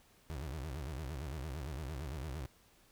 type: tone with vibrato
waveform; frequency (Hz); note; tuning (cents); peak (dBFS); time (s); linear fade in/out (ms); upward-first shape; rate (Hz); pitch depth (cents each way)
30% pulse; 71.7; D2; -41; -37; 0.3-2.46; 0; sine; 8.8; 240
effects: pink hiss -66 dBFS RMS until 2.91 s